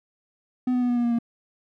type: tone with pitch steps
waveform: triangle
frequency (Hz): 251.6 / 248.6 / 245.6 / 242.6 / 239.7 / 236.8 / 233.9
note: B3 / B3 / B3 / B3 / A#3 / A#3 / A#3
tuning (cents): +32 / +12 / -9 / -31 / +48 / +27 / +6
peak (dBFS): -18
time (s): 0.67-1.188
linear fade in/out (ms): 5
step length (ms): 74
effects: none